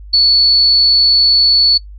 sine tone, 4435 Hz, C#8, in tune, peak -6 dBFS, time 0.13-1.78 s, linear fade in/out 10 ms, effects noise-tail reverb RT60 0.1 s tail -21 dB re dry + added 50 Hz sine -30 dBFS peak until 1.98 s

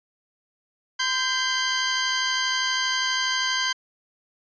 15% pulse tone pair together, 1025 / 1573.7 Hz, C6 / G6, -36 / +6 cents, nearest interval perfect fifth, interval 742 cents, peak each -20 / -17 dBFS, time 0.99-3.73 s, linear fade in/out 10 ms, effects resampled to 16000 Hz

